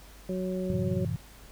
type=harmonic tone; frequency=185 Hz; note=F#3; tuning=in tune; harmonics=1 / 2 / 3; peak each=-31 / -34 / -36 dBFS; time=0.29-1.05 s; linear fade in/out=2 ms
type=chord; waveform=sine; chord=F# half-diminished seventh; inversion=none; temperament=just; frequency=92.5 / 111 / 133.2 / 166.5 Hz; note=F#2 / A2 / C3 / E3; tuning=0 / +16 / +31 / +18 cents; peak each=-34 dBFS; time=0.7-1.16 s; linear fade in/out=0 ms
effects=added 50 Hz sine -51 dBFS peak until 1.51 s + pink hiss -53 dBFS RMS until 1.51 s